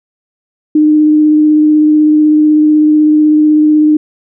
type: tone with vibrato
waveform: sine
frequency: 304.5 Hz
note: D#4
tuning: 37 cents flat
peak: -4 dBFS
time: 0.75-3.97 s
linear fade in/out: 5 ms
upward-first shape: sine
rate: 16 Hz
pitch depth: 11 cents each way
effects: none